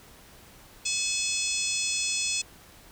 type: harmonic tone with a mistuned harmonic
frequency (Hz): 856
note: A5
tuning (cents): -48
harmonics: 3 / 4 / 5 / 6 / 7 / 8 / 9 / 10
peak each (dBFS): -32 / -35 / -37 / -34 / -34 / -34 / -37 / -35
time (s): 0.85-2.42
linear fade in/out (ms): 10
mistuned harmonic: 10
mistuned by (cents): -46
effects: pink hiss -52 dBFS RMS until 2.91 s